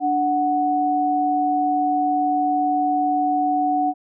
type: tone pair together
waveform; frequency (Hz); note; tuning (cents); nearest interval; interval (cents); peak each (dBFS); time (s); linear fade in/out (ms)
sine; 293.7 / 740.1; D4 / F#5; 0 / 0; octave + major third; 1600; -23 / -18; 0-3.94; 50
effects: none